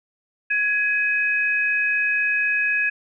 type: tone pair together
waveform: sine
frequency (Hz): 1672 / 2528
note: G#6 / D#7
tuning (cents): +11 / +27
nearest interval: perfect fifth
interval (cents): 716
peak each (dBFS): -21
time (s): 0.5-2.9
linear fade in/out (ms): 10
effects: none